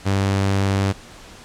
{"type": "tone", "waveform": "sawtooth", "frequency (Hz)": 98, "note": "G2", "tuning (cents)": 0, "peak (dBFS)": -13, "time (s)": [0.05, 0.93], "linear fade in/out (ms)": 20, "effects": ["pink hiss -42 dBFS RMS until 1.44 s", "low-pass 8000 Hz 12 dB/octave"]}